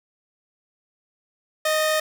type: tone pair together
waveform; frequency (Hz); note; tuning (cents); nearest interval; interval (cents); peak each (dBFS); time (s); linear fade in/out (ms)
sawtooth; 622.3 / 1814.8; D#5 / A#6; 0 / -47; octave + perfect fifth; 1853; -16 / -24; 1.65-2; 5
effects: none